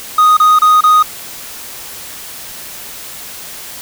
triangle tone bursts, 1244.5 Hz, D#6, in tune, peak -3 dBFS, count 4, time 0.18-1.027 s, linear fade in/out 5 ms, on 190 ms, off 29 ms, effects white hiss -29 dBFS RMS until 3.81 s

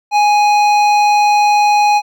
sine tone with hard clipping, 831 Hz, G#5, 1 cent sharp, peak -10 dBFS, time 0.11-2.02 s, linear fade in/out 50 ms, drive 12 dB, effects none

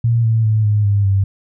sine tone with pitch steps, 116.6 / 112.56 / 108.67 / 104.9 / 101.27 / 97.77 Hz, A#2 / A2 / A2 / G#2 / G#2 / G2, +1 / +40 / -21 / +18 / -43 / -4 cents, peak -11 dBFS, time 0.04-1.24 s, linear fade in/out 5 ms, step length 200 ms, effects none

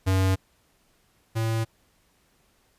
square tone pair in turn, 94.7 / 112.62 Hz, F#2 / A2, +41 / +41 cents, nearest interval minor third, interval 300 cents, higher second, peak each -20 / -24 dBFS, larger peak first, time 0.06-0.36 / 1.35-1.65 s, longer neither, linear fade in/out 20 ms, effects pink hiss -65 dBFS RMS until 2.78 s + resampled to 32000 Hz

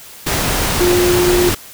sine tone in noise, 355.5 Hz, F4, 31 cents sharp, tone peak -11 dBFS, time 0.8-1.5 s, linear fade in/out 10 ms, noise pink, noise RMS -17 dBFS, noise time 0.26-1.55 s, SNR +3 dB, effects white hiss -37 dBFS RMS until 1.73 s

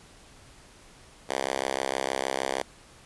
5% pulse tone with high-pass filter, 66.5 Hz, C2, 29 cents sharp, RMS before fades -30 dBFS, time 1.29-2.62 s, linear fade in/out 5 ms, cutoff 500 Hz, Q 0.91, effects pink hiss -53 dBFS RMS until 3.05 s + resampled to 24000 Hz

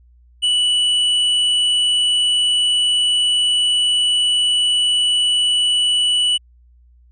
sine tone with tanh clipping, 2958 Hz, F#7, 1 cent flat, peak -15 dBFS, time 0.42-6.38 s, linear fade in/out 20 ms, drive 8 dB, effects added 60 Hz sine -47 dBFS peak until 7.11 s + resampled to 24000 Hz

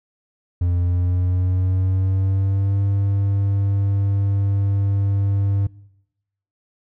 triangle tone with pitch glide, 88 to 99.35 Hz, F2 to G2, +14 to +24 cents, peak -14 dBFS, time 0.61-5.67 s, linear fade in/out 5 ms, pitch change +210 cents, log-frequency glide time 0.79-2.82 s, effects noise-tail reverb RT60 0.9 s tail -23 dB re dry

